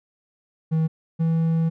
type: tone pair in turn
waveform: triangle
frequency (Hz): 160 / 163.46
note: D#3 / E3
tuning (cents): +49 / -14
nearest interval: unison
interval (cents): 37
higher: second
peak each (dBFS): -16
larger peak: neither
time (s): 0.71-0.88 / 1.19-1.7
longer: second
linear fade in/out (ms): 20
effects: none